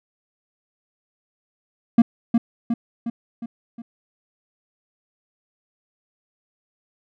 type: tone with echo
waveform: triangle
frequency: 232.8 Hz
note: A#3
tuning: 2 cents flat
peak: -6 dBFS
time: 1.98-2.02 s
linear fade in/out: 5 ms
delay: 360 ms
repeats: 5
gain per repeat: -5 dB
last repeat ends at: 3.82 s
effects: none